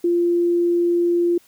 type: tone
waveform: sine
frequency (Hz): 346.1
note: F4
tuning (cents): -16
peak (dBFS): -15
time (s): 0.04-1.38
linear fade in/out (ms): 5
effects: white hiss -55 dBFS RMS until 1.47 s